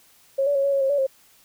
sine tone with pitch steps, 544 / 573 / 550 / 559 / 551 / 537 / 572 / 535 Hz, C#5 / D5 / C#5 / C#5 / C#5 / C5 / D5 / C5, -33 / -43 / -14 / +14 / -11 / +45 / -46 / +38 cents, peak -18 dBFS, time 0.38-1.068 s, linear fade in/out 10 ms, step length 86 ms, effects white hiss -56 dBFS RMS until 1.44 s

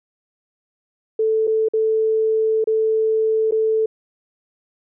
sine tone with dropouts, 440 Hz, A4, in tune, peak -15 dBFS, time 1.19-3.86 s, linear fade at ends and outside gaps 5 ms, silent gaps 1.471-1.475 / 1.686-1.735 / 2.642-2.672 / 3.511-3.521 s, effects none

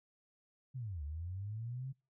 sine linear two-way sweep, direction down then up, 136.7 to 70.3 to 136.7 Hz, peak -39 dBFS, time 0.74-1.93 s, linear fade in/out 20 ms, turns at 1.03 s, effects noise-tail reverb RT60 0.3 s tail -26 dB re dry

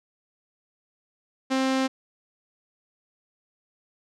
sawtooth tone with low-pass filter, 264 Hz, C4, 16 cents sharp, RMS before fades -24 dBFS, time 1.5-1.88 s, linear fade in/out 20 ms, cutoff 6100 Hz, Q 0.86, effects none

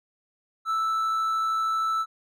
triangle tone with amplitude modulation, 1318.5 Hz, E6, in tune, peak -20 dBFS, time 0.65-2.06 s, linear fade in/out 50 ms, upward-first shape sine, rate 113 Hz, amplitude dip 25%, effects none

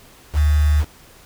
sine tone with quantisation, 74.5 Hz, D2, 25 cents sharp, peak -12 dBFS, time 0.33-0.85 s, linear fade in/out 50 ms, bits 5, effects pink hiss -47 dBFS RMS until 1.25 s

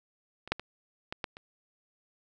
clicks, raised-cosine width 0.3 ms, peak -27 / -10 / -23 / -19 / -16 / -29 dBFS, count 6, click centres 0.476 / 0.52 / 0.596 / 1.125 / 1.242 / 1.369 s, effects none

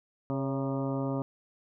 harmonic tone with a mistuned harmonic, 135.2 Hz, C#3, 43 cents flat, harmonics 1 / 2 / 3 / 4 / 5 / 6 / 7 / 8 / 9, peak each -33 / -32 / -39 / -37 / -42 / -49 / -43 / -50 / -45 dBFS, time 0.3-1.22 s, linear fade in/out 0 ms, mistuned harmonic 4, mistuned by +40 cents, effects none

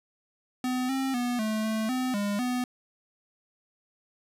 square tone with pitch steps, 253 / 266.7 / 244.2 / 216.9 / 219.3 / 255.2 / 203.5 / 248.9 Hz, B3 / C4 / B3 / A3 / A3 / C4 / G#3 / B3, +42 / +33 / -19 / -25 / -6 / -43 / -35 / +14 cents, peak -27 dBFS, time 0.64-2.64 s, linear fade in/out 2 ms, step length 250 ms, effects resampled to 32000 Hz + 10-bit

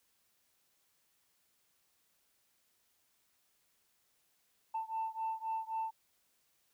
sine beating tone pair, 889 / 892.8 Hz, A5 / A5, +18 / +25 cents, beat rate 3.8 Hz, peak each -37 / -38 dBFS, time 4.74-5.91 s, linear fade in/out 10 ms, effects tanh soft clip ceiling -30 dBFS + white hiss -75 dBFS RMS until 6.73 s

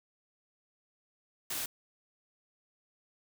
white noise, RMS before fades -36 dBFS, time 1.5-1.66 s, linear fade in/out 5 ms, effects none

